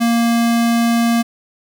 square tone, 233.1 Hz, A#3, in tune, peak -13 dBFS, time 0-1.23 s, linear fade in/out 20 ms, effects none

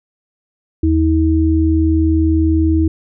sine tone pair together, 80 / 320 Hz, D#2 / D#4, +49 / +49 cents, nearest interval 2 octaves, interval 2400 cents, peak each -13 dBFS, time 0.83-2.88 s, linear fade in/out 5 ms, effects none

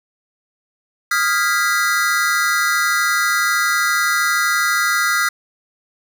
square chord, F half-diminished seventh, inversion third, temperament equal with one note detuned, 1244.5 / 1396.9 / 1632.7 / 1975.5 Hz, Eb6 / F6 / Ab6 / Cb7, 0 / 0 / -30 / 0 cents, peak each -23 / -20 / -23 / -21 dBFS, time 1.11-5.29 s, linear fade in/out 5 ms, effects none

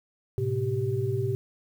sine tone cluster, 108.6 / 128.2 / 389.4 Hz, A2 / C3 / G4, -22 / -35 / -12 cents, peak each -29 dBFS, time 0.38-1.35 s, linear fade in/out 0 ms, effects 9-bit

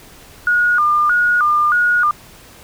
sine tone with vibrato, 1318.5 Hz, E6, in tune, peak -11 dBFS, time 0.47-2.11 s, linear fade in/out 2 ms, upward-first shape square, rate 1.6 Hz, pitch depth 160 cents each way, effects pink hiss -42 dBFS RMS until 2.63 s

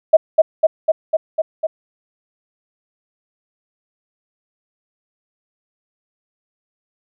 sine tone with echo, 635 Hz, D#5, 35 cents sharp, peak -3 dBFS, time 0.13-0.17 s, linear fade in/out 10 ms, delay 250 ms, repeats 6, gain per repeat -2 dB, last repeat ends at 1.67 s, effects none

